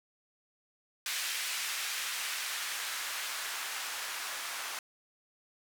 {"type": "noise with band-pass filter sweep", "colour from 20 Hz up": "blue", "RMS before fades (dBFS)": -37, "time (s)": [1.06, 4.79], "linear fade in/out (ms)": 2, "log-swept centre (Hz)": [2100, 1100], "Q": 0.94, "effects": []}